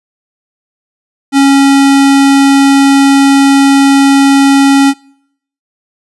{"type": "tone", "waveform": "square", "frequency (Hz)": 275.8, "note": "C#4", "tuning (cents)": -9, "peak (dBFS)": -4, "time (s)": [1.32, 4.94], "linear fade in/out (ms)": 50, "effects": ["noise-tail reverb RT60 0.7 s tail -25 dB re dry", "resampled to 24000 Hz"]}